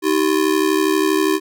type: ring-modulated tone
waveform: square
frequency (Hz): 350.3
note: F4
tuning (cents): +5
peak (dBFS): -12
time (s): 0.02-1.4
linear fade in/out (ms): 50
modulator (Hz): 36.2
effects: none